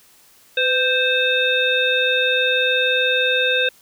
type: harmonic tone with a mistuned harmonic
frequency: 523.3 Hz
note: C5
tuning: in tune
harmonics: 1 / 3 / 5 / 7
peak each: -21 / -21 / -21 / -21 dBFS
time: 0.57-3.69 s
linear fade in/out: 5 ms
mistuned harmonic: 1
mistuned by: -56 cents
effects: white hiss -52 dBFS RMS until 3.81 s